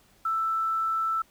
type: tone with quantisation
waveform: sine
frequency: 1324 Hz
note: E6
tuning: 7 cents sharp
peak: -24 dBFS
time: 0.25-1.22 s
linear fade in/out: 5 ms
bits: 9
effects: pink hiss -61 dBFS RMS until 1.3 s